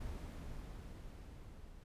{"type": "noise with level ramp", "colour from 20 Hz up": "brown", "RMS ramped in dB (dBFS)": [-44, -55], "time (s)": [0, 1.84], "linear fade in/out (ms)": 10, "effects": ["resampled to 32000 Hz"]}